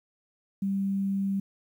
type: tone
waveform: sine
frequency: 196 Hz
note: G3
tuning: in tune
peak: -25 dBFS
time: 0.62-1.4 s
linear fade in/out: 5 ms
effects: 10-bit